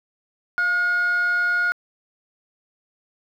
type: tone with frequency modulation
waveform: sine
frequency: 1435 Hz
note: F6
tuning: 47 cents sharp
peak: -16 dBFS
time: 0.58-1.72 s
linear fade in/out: 0 ms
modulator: 738 Hz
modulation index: 0.23
effects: tanh soft clip ceiling -16 dBFS + 9-bit